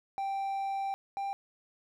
triangle tone pair in turn, 784 / 791.3 Hz, G5 / G5, 0 / +16 cents, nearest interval unison, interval 16 cents, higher second, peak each -29 / -30 dBFS, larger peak first, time 0.18-0.94 / 1.17-1.33 s, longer first, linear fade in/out 0 ms, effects none

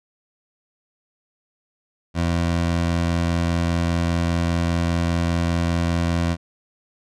20% pulse tone, 85 Hz, F2, 46 cents flat, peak -14 dBFS, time 2.14-6.37 s, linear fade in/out 50 ms, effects low-pass 7000 Hz 12 dB/octave

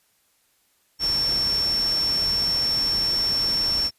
sine tone in noise, 5440 Hz, F8, 46 cents flat, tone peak -20 dBFS, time 0.99-3.91 s, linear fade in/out 50 ms, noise pink, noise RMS -34 dBFS, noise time 0.99-3.91 s, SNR +11 dB, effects white hiss -65 dBFS RMS until 3.98 s + resampled to 32000 Hz

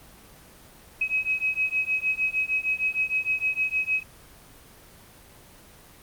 sine beating tone pair, 2543 / 2549.5 Hz, D#7 / D#7, +37 / +42 cents, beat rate 6.5 Hz, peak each -26 / -26 dBFS, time 1.01-4.03 s, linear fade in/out 5 ms, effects pink hiss -50 dBFS RMS until 6.02 s + Opus 24 kbps

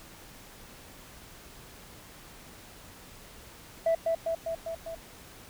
sine tone with echo, 659.3 Hz, E5, in tune, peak -20 dBFS, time 3.86-3.95 s, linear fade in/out 5 ms, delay 200 ms, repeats 5, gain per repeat -3 dB, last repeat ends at 4.95 s, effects tanh soft clip ceiling -20 dBFS + pink hiss -50 dBFS RMS until 5.49 s

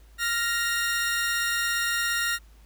sawtooth tone pair together, 1396.9 / 1868.3 Hz, F6 / A#6, 0 / +3 cents, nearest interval perfect fourth, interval 503 cents, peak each -24 / -23 dBFS, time 0.18-2.39 s, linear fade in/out 50 ms, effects added 53 Hz sine -49 dBFS peak until 2.65 s + pink hiss -61 dBFS RMS until 2.65 s

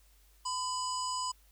harmonic tone with a mistuned harmonic, 992 Hz, B5, 7 cents sharp, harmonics 1 / 3 / 5 / 7 / 8, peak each -34 / -46 / -39 / -43 / -43 dBFS, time 0.45-1.32 s, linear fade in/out 10 ms, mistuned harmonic 1, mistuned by +31 cents, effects added 50 Hz sine -61 dBFS peak until 1.51 s + white hiss -67 dBFS RMS until 1.51 s

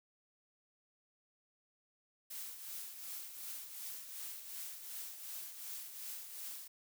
blue noise with tremolo, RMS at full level -44 dBFS, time 2.3-6.68 s, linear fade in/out 10 ms, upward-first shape triangle, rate 2.7 Hz, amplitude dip 60%, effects none

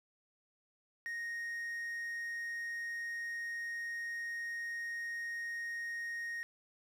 triangle tone with quantisation, 1864.7 Hz, A#6, in tune, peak -36 dBFS, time 1.06-6.43 s, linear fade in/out 0 ms, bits 11, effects none

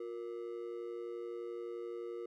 triangle ring-modulated tone, 412.7 Hz, G#4, 11 cents flat, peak -35 dBFS, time 0-2.26 s, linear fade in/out 5 ms, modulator 55.8 Hz, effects none

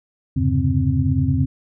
sine tone cluster, 83.1 / 100.2 / 131.6 / 141.1 / 261.5 Hz, E2 / G2 / C3 / C#3 / C4, +15 / +38 / +10 / +31 / -1 cents, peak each -22 dBFS, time 0.36-1.46 s, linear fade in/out 10 ms, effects none

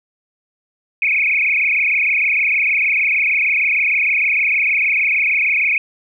sine tone with frequency modulation, 2349 Hz, D7, in tune, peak -13 dBFS, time 1.02-5.78 s, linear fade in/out 2 ms, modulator 26.5 Hz, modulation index 7.3, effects none

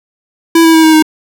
square tone with pitch steps, 330.8 / 326.1 / 321.4 / 316.8 / 312.2 Hz, E4 / E4 / E4 / D#4 / D#4, +6 / -19 / -44 / +31 / +6 cents, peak -4 dBFS, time 0.55-1.025 s, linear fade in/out 5 ms, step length 95 ms, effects none

